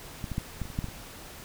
clicks, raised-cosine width 5 ms, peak -21 / -21 / -16 / -19 / -30 / -30 / -16 / -21 / -28 dBFS, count 9, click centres 0.242 / 0.317 / 0.381 / 0.617 / 0.655 / 0.702 / 0.789 / 0.843 / 0.886 s, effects pink hiss -45 dBFS RMS until 1.44 s

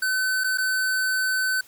square tone with dropouts, 1520 Hz, F#6, 46 cents sharp, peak -22 dBFS, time 0.02-1.61 s, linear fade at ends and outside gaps 5 ms, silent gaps 0.438-0.442 / 0.575-0.582 s, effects white hiss -52 dBFS RMS until 1.67 s

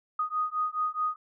sine beating tone pair, 1241 / 1245.7 Hz, D#6 / D#6, -5 / +2 cents, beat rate 4.7 Hz, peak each -30 dBFS, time 0.19-1.16 s, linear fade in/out 5 ms, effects none

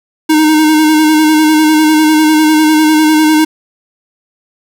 square tone with vibrato, 310 Hz, D#4, 6 cents flat, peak -6 dBFS, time 0.29-3.45 s, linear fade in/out 10 ms, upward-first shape square, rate 10 Hz, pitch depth 24 cents each way, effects 8-bit

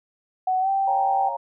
sine tone with pitch glide, 746 to 780.4 Hz, F#5 to G5, +14 to -8 cents, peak -19 dBFS, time 0.47-1.29 s, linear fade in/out 5 ms, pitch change +78 cents, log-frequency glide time 0.6-0.69 s
sine chord, Bb minor seventh, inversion first, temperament equal, 554.4 / 698.5 / 830.6 / 932.3 Hz, Db5 / F5 / Ab5 / Bb5, 0 / 0 / 0 / 0 cents, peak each -33 / -33 / -33 / -28 dBFS, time 0.87-1.37 s, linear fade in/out 10 ms
effects none

